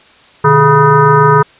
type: tone with frequency modulation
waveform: sine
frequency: 698.5 Hz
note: F5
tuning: in tune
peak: -4 dBFS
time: 0.44-1.43 s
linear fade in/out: 10 ms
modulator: 274 Hz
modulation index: 2.5
effects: white hiss -43 dBFS RMS until 1.59 s + resampled to 8000 Hz